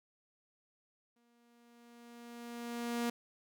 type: tone with exponential growth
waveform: sawtooth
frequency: 236.9 Hz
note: A#3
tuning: 28 cents sharp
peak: -28 dBFS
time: 1.16-3.1 s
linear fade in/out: 5 ms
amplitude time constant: 420 ms
effects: none